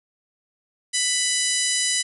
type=harmonic tone with a mistuned harmonic; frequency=992 Hz; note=B5; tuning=7 cents sharp; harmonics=2 / 3 / 4 / 5 / 6 / 7 / 8 / 9 / 10; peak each=-29 / -29 / -29 / -29 / -29 / -29 / -29 / -29 / -29 dBFS; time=0.93-2.03 s; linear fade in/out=20 ms; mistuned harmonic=8; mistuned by=-61 cents; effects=none